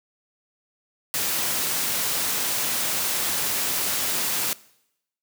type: noise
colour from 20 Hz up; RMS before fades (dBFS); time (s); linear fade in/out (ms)
white; -25; 1.14-4.53; 0
effects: noise-tail reverb RT60 0.8 s tail -21 dB re dry + high-pass 100 Hz 12 dB/octave